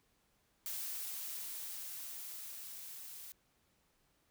blue noise with level ramp, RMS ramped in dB -41 to -50 dBFS, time 0.66-3.32 s, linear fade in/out 0 ms, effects pink hiss -75 dBFS RMS until 4.3 s

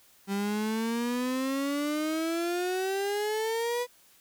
35% pulse exponential sweep, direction up, 195.7 to 493.9 Hz, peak -26 dBFS, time 0.27-3.87 s, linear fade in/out 50 ms, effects white hiss -60 dBFS RMS until 4.2 s

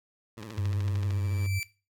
15% pulse tone with vibrato, 108.1 Hz, A2, 30 cents flat, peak -34 dBFS, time 0.37-1.47 s, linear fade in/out 5 ms, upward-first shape triangle, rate 15 Hz, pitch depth 150 cents each way
click train, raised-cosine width 0.2 ms, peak -24 dBFS, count 10, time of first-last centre 0.43-1.107 s, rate 13.3 Hz
sine tone with pitch glide, 98 to 96.54 Hz, G2 to G2, 0 to -26 cents, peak -26 dBFS, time 0.57-1.6 s, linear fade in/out 20 ms, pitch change -26 cents, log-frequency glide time 1.05-1.3 s
sawtooth tone with exponential growth, 2330 Hz, D7, 14 cents flat, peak -28 dBFS, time 0.94-1.63 s, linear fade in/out 0 ms, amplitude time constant 150 ms
effects noise-tail reverb RT60 0.3 s tail -17 dB re dry

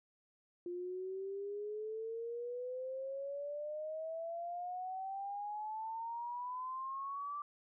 sine exponential sweep, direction up, 349.2 to 1174.7 Hz, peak -39 dBFS, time 0.66-7.42 s, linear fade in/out 2 ms, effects none

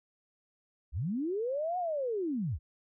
sine linear two-way sweep, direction up then down, 52 to 740 to 52 Hz, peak -30 dBFS, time 0.92-2.59 s, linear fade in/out 50 ms, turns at 1.78 s, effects none

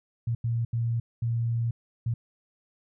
sine tone bursts at uneven times, 116.54 Hz, A#2, in tune, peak -24 dBFS, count 5, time 0.27-0.35 / 0.44-0.65 / 0.73-1 / 1.22-1.71 / 2.06-2.14 s, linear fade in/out 5 ms, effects none

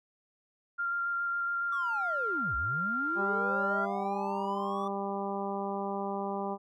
sine tone with vibrato, 1391 Hz, F6, 7 cents flat, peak -29 dBFS, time 0.78-3.86 s, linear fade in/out 20 ms, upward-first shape square, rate 7.2 Hz, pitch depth 9 cents each way
triangle linear two-way sweep, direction down then up, 1169 to 55.1 to 1169 Hz, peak -34 dBFS, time 1.72-4.88 s, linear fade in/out 5 ms, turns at 2.56 s
harmonic tone, 198.3 Hz, G3, 20 cents sharp, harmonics 1 / 2 / 3 / 4 / 5 / 6, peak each -37 / -37 / -40 / -37 / -40 / -44 dBFS, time 3.15-6.58 s, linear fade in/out 50 ms
effects none

